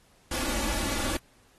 pink noise with comb filter, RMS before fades -30 dBFS, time 0.31-1.17 s, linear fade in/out 5 ms, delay 3.5 ms, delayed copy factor +0.75, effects pink hiss -62 dBFS RMS until 1.58 s + AAC 32 kbps

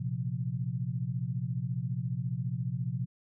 sine chord, Bb suspended second, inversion none, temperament just, 116.54 / 131.11 / 174.81 Hz, Bb2 / C3 / F3, 0 / +4 / +2 cents, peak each -35 / -33 / -37 dBFS, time 0-3.06 s, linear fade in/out 10 ms, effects none

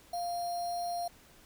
sine tone with sample-and-hold, 698.5 Hz, F5, in tune, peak -32 dBFS, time 0.13-1.08 s, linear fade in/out 5 ms, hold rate 4900 Hz, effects pink hiss -59 dBFS RMS until 1.45 s

